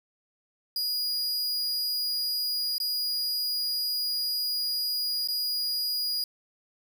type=tone with dropouts; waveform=45% pulse; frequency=4886 Hz; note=D#8; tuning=32 cents flat; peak=-26 dBFS; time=0.76-6.24 s; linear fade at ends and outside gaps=2 ms; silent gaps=2.782-2.801 / 5.275-5.285 s; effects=none